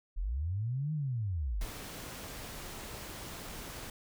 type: linear two-way sweep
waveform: sine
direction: up then down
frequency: 34.65 to 157.7 to 34.65 Hz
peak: -31 dBFS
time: 0.16-1.66 s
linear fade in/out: 20 ms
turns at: 0.93 s
type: noise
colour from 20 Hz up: pink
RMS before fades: -44 dBFS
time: 1.61-3.9 s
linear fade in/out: 2 ms
effects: none